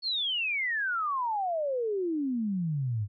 sine exponential sweep, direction down, 4437 to 98 Hz, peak -27 dBFS, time 0.02-3.08 s, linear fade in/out 50 ms, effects none

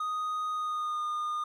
triangle tone with pitch glide, 1244.5 to 1218.9 Hz, D#6 to D#6, 0 to -36 cents, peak -28 dBFS, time 0-1.44 s, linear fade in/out 5 ms, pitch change -36 cents, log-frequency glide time 0.51-1.04 s, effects none

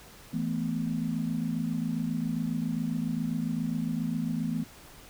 sine chord, E suspended fourth, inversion none, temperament just, 164.81 / 219.8 / 247.2 Hz, E3 / A3 / B3, 0 / -2 / +2 cents, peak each -32 dBFS, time 0.33-4.64 s, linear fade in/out 10 ms, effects pink hiss -51 dBFS RMS until 5.09 s

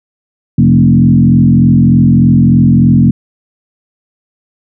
sine tone with frequency modulation, 185 Hz, F#3, in tune, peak -3 dBFS, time 0.58-3.11 s, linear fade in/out 5 ms, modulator 43.3 Hz, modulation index 1.7, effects none

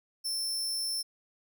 sawtooth tone, 5350 Hz, E8, 25 cents sharp, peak -28 dBFS, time 0.24-1.03 s, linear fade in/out 20 ms, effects none

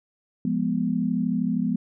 sine chord, F diminished, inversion none, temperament equal, 174.61 / 207.7 / 246.9 Hz, F3 / Ab3 / Cb4, 0 / 0 / 0 cents, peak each -27 / -26 / -25 dBFS, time 0.45-1.76 s, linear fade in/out 2 ms, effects none

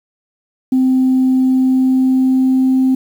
sine tone with pitch glide, 259.2 to 261 Hz, C4 to C4, -16 to -4 cents, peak -8 dBFS, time 0.72-2.95 s, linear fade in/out 5 ms, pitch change +12 cents, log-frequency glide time 1.29-2.84 s, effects tanh soft clip ceiling -6 dBFS + 7-bit

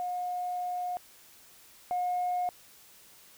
sine tone pair in turn, 719 / 719 Hz, F#5 / F#5, -50 / -50 cents, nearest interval unison, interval 0 cents, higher neither, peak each -30 / -26 dBFS, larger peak second, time 0-0.97 / 1.91-2.49 s, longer first, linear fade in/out 0 ms, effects tanh soft clip ceiling -24 dBFS + white hiss -56 dBFS RMS until 3.37 s

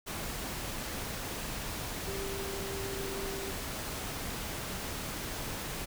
sine tone in noise, 392 Hz, G4, in tune, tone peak -39 dBFS, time 2.06-3.52 s, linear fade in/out 20 ms, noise pink, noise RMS -38 dBFS, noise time 0.06-5.86 s, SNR -4 dB, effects none

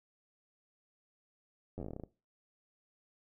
slowing click train, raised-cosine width 2 ms, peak -29 dBFS, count 13, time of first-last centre 1.78-2.037 s, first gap 10 ms, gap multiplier 1.13, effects noise-tail reverb RT60 0.3 s tail -20 dB re dry

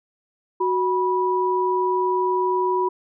sine tone pair together, 370 / 978.1 Hz, F#4 / B5, 0 / -17 cents, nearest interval octave + perfect fourth, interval 1683 cents, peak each -21 dBFS, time 0.6-2.89 s, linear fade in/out 10 ms, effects none

